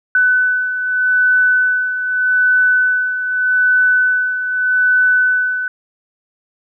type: beating tone pair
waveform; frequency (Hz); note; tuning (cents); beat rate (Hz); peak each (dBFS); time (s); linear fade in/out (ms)
sine; 1500 / 1500.82; F#6 / F#6; +23 / +24; 0.82; -19 / -12; 0.15-5.68; 2
effects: none